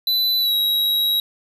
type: tone with pitch glide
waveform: square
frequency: 3996 to 3849 Hz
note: B7 to B7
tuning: +20 to -45 cents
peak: -17 dBFS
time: 0.07-1.2 s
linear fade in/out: 2 ms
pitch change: -65 cents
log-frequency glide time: 0.39-0.54 s
effects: none